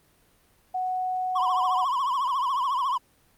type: tone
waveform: sine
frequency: 740 Hz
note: F#5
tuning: in tune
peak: -25 dBFS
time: 0.74-1.85 s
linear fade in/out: 10 ms
type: tone with vibrato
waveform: triangle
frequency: 1046.5 Hz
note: C6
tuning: in tune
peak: -21 dBFS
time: 1.35-2.98 s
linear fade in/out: 10 ms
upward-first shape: triangle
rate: 14 Hz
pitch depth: 160 cents each way
effects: pink hiss -62 dBFS RMS until 3.37 s + Opus 32 kbps